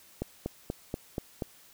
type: click train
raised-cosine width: 2 ms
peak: -18 dBFS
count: 6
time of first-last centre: 0.22-1.422 s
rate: 4.16 Hz
effects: white hiss -57 dBFS RMS until 1.73 s